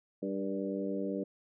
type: harmonic tone with a mistuned harmonic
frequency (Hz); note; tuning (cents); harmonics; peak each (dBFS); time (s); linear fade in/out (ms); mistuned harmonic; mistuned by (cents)
98; G2; 0; 2 / 3 / 4 / 5 / 6; -37 / -37 / -40 / -39 / -42; 0.22-1.24; 10; 5; -27
effects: none